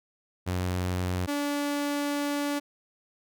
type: tone pair in turn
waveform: sawtooth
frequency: 90.8 / 288.3 Hz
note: F#2 / D4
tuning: -32 / -32 cents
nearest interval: octave + minor sixth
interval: 2000 cents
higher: second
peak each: -23 dBFS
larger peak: neither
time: 0.46-1.27 / 1.27-2.6 s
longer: second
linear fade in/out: 20 ms
effects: none